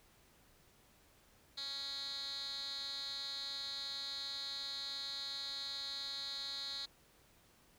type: tone with band-pass filter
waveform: 10% pulse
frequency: 277.2 Hz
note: C#4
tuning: in tune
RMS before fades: -43 dBFS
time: 1.57-6.86 s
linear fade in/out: 10 ms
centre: 4100 Hz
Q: 7.3
effects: pink hiss -67 dBFS RMS until 7.78 s